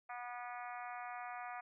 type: harmonic tone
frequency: 243.7 Hz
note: B3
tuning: 23 cents flat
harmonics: 3 / 4 / 5 / 6 / 7 / 8 / 9 / 10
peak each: -46 / -52 / -50 / -54 / -56 / -56 / -56 / -59 dBFS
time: 0.09-1.61 s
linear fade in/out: 10 ms
effects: none